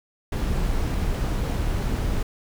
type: noise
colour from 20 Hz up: brown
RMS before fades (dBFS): -24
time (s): 0.32-2.23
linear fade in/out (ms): 5
effects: none